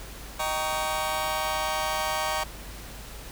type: chord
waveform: sawtooth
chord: Eb dominant seventh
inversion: none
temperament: just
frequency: 622.3 / 777.8 / 933.4 / 1120.1 Hz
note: Eb5 / G5 / Bb5 / Db6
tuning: 0 / -14 / +2 / +18 cents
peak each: -28 dBFS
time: 0.39-2.44 s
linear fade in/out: 10 ms
effects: added 50 Hz sine -43 dBFS peak until 3.31 s + pink hiss -43 dBFS RMS until 3.31 s